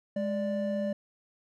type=tone pair together; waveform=triangle; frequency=207.6 / 587.3 Hz; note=G#3 / D5; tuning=0 / 0 cents; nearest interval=octave + tritone; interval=1800 cents; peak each=-29 / -29 dBFS; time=0.16-0.93 s; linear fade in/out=5 ms; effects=none